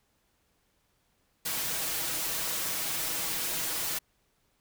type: noise with comb filter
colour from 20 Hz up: white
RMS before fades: -32 dBFS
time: 1.45-3.99 s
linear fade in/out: 10 ms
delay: 6.2 ms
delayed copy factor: +0.7
effects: pink hiss -72 dBFS RMS until 4.6 s